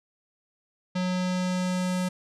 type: tone with low-pass filter sweep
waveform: square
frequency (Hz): 182.6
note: F#3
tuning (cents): -23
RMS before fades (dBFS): -27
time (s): 0.95-2.09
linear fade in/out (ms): 10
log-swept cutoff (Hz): 4800 to 9800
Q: 1.3
effects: none